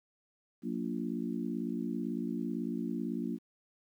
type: harmonic tone with a mistuned harmonic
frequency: 58 Hz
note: A#1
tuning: 8 cents flat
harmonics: 3 / 4 / 5 / 6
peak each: -39 / -36 / -38 / -42 dBFS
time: 0.62-3.39 s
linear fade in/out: 50 ms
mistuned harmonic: 3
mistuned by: +81 cents
effects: 11-bit